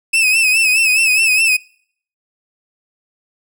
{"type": "tone with vibrato", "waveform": "40% pulse", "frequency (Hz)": 2590, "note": "E7", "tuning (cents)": -31, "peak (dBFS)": -10, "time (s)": [0.13, 1.57], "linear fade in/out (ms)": 10, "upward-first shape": "sine", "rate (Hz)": 4.8, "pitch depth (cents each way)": 72, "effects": ["noise-tail reverb RT60 0.6 s tail -25 dB re dry"]}